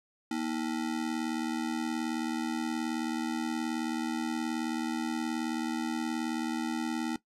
square ring-modulated tone, 277.2 Hz, C#4, in tune, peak -28 dBFS, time 0.31-7.16 s, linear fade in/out 2 ms, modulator 39.4 Hz, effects noise-tail reverb RT60 0.1 s tail -17 dB re dry + low-pass 9000 Hz 12 dB/octave

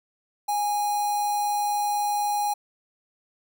square tone with notch filter, 826 Hz, G#5, 10 cents flat, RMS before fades -25 dBFS, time 0.48-2.54 s, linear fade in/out 10 ms, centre 2800 Hz, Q 0.82, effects none

